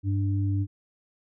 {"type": "tone pair together", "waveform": "sine", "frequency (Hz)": [99.35, 293.7], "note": ["G2", "D4"], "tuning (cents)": [24, 0], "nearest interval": "octave + perfect fifth", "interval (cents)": 1876, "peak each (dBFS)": [-23, -32], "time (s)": [0.03, 0.67], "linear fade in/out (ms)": 50, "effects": []}